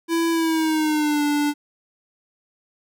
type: tone with pitch glide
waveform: square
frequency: 332.6 to 292.9 Hz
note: E4 to D4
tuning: +16 to -5 cents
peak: -19 dBFS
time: 0.08-1.54 s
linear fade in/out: 50 ms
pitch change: -221 cents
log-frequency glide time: 0.31-1.23 s
effects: none